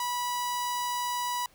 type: tone with notch filter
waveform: sawtooth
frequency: 979 Hz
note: B5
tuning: 15 cents flat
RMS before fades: -31 dBFS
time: 0-1.46 s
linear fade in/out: 2 ms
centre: 2300 Hz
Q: 1.7
effects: pink hiss -61 dBFS RMS until 1.54 s